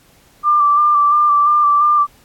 sine tone with vibrato, 1181 Hz, D6, 9 cents sharp, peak -9 dBFS, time 0.43-2.07 s, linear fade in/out 50 ms, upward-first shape square, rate 2.9 Hz, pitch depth 21 cents each way, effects pink hiss -51 dBFS RMS until 2.24 s + AAC 64 kbps

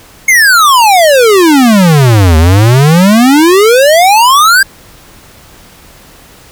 square exponential two-way sweep, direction down then up, 2188 to 77 to 1625 Hz, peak -3 dBFS, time 0.28-4.63 s, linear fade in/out 5 ms, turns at 2.37 s, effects pink hiss -37 dBFS RMS until 6.51 s

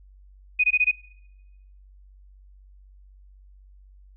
sine tone bursts, 2489 Hz, D#7, in tune, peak -16 dBFS, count 5, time 0.59-0.915 s, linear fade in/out 10 ms, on 49 ms, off 20 ms, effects noise-tail reverb RT60 1.0 s tail -25 dB re dry + added 48 Hz sine -48 dBFS peak until 4.16 s

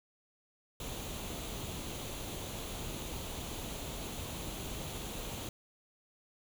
pink noise with comb filter, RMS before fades -41 dBFS, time 0.8-5.49 s, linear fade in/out 2 ms, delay 0.29 ms, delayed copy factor +0.5, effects none

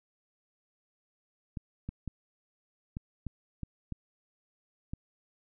clicks, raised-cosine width 5 ms, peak -24 dBFS, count 8, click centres 1.572 / 1.89 / 2.077 / 2.969 / 3.267 / 3.633 / 3.923 / 4.935 s, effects none

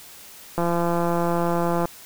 click train, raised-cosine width 1 ms, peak -10 dBFS, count 219, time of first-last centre 0.58-1.855 s, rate 171 Hz, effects white hiss -44 dBFS RMS until 2.05 s

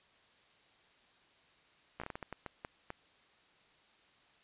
slowing click train, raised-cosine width 0.5 ms, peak -26 dBFS, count 11, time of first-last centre 2-2.904 s, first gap 15 ms, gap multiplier 1.37, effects white hiss -66 dBFS RMS until 4.43 s + resampled to 8000 Hz

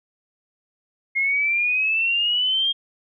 sine exponential sweep, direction up, 2138 to 3239 Hz, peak -18 dBFS, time 1.15-2.73 s, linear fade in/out 20 ms, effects none

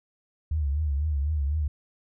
sine tone with vibrato, 73.5 Hz, D2, 2 cents sharp, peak -23 dBFS, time 0.51-1.68 s, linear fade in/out 5 ms, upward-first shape triangle, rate 4 Hz, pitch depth 140 cents each way, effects none

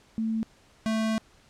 sine / square tone pair in turn, 222.5 / 220.6 Hz, A3 / A3, +20 / +5 cents, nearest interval unison, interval 15 cents, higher first, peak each -25 dBFS, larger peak neither, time 0.18-0.43 / 0.86-1.18 s, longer second, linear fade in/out 0 ms, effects pink hiss -59 dBFS RMS until 1.49 s + low-pass 8000 Hz 12 dB/octave

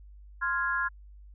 sine chord, F minor, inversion second, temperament equal, 1046.5 / 1396.9 / 1661.2 Hz, C6 / F6 / Ab6, 0 / 0 / 0 cents, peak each -32 / -30 / -30 dBFS, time 0.41-0.89 s, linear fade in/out 20 ms, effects added 50 Hz sine -47 dBFS peak until 1.34 s

